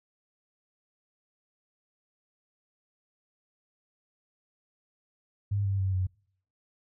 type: tone with pitch steps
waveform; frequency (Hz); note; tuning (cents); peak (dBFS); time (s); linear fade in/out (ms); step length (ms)
sine; 101 / 98.18 / 95.44 / 92.78; G#2 / G2 / G2 / F#2; -48 / +3 / -46 / +5; -25; 5.51-6.07; 10; 140
effects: noise-tail reverb RT60 0.6 s tail -25 dB re dry